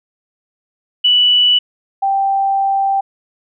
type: tone pair in turn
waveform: sine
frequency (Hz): 2960 / 784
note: F#7 / G5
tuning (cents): 0 / 0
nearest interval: octave + major seventh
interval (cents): 2300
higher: first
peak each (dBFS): -8 / -12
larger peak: first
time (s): 1.04-1.59 / 2.02-3.01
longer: second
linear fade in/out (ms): 10
effects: none